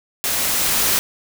white noise with level ramp, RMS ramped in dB -21 to -17 dBFS, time 0.24-0.99 s, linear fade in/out 0 ms, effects none

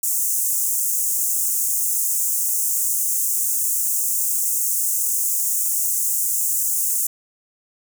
pink high-pass noise, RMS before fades -21 dBFS, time 0.03-7.07 s, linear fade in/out 5 ms, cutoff 6700 Hz, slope 48 dB/octave, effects none

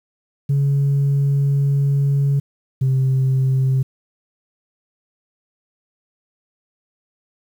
sine tone pair in turn, 140 / 132.14 Hz, C#3 / C3, +18 / +17 cents, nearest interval minor second, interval 101 cents, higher first, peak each -12 dBFS, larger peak neither, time 0.49-2.4 / 2.81-3.83 s, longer first, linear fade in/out 10 ms, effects tanh soft clip ceiling -12 dBFS + 8-bit

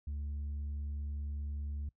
sine tone, 72.5 Hz, D2, 22 cents flat, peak -33 dBFS, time 0.07-1.89 s, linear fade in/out 5 ms, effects noise-tail reverb RT60 0.1 s tail -24 dB re dry + tanh soft clip ceiling -35 dBFS

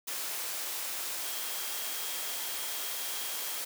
sine tone in noise, 3247 Hz, G#7, 40 cents flat, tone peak -46 dBFS, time 1.21-3.61 s, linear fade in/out 10 ms, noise white, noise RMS -36 dBFS, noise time 0.07-3.65 s, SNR -13 dB, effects high-pass 400 Hz 12 dB/octave

